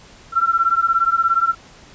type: beating tone pair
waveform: sine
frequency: 1345 / 1362 Hz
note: E6 / F6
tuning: +34 / -44 cents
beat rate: 17 Hz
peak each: -17 dBFS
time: 0.32-1.55 s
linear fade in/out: 50 ms
effects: pink hiss -45 dBFS RMS until 1.94 s + resampled to 16000 Hz